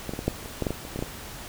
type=clicks; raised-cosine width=2 ms; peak=-17 / -18 / -17 / -9 / -25 / -12 / -12 / -14 / -25 / -18 / -17 / -15 dBFS; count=12; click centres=0.093 / 0.136 / 0.191 / 0.28 / 0.459 / 0.623 / 0.668 / 0.706 / 0.851 / 0.96 / 0.991 / 1.025 s; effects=pink hiss -40 dBFS RMS until 1.48 s